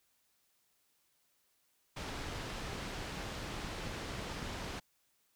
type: low-pass noise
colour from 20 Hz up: pink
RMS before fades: -42 dBFS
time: 1.96-4.8 s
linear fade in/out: 10 ms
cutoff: 5400 Hz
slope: 12 dB/octave
type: clicks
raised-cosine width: 3 ms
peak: -32 dBFS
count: 5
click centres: 2.732 / 3.647 / 3.873 / 4.195 / 4.428 s
effects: white hiss -75 dBFS RMS until 5.35 s